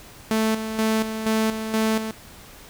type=tone with tremolo; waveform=sawtooth; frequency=220 Hz; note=A3; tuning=in tune; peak=-15 dBFS; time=0.31-2.11 s; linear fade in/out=0 ms; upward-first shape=square; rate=2.1 Hz; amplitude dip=60%; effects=pink hiss -45 dBFS RMS until 2.69 s